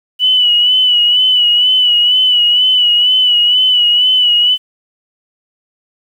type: tone with vibrato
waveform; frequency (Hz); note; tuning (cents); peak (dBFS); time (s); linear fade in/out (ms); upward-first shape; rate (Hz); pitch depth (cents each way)
sine; 2960; F#7; 0; -7; 0.19-4.58; 50; sine; 2.1; 46
effects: 7-bit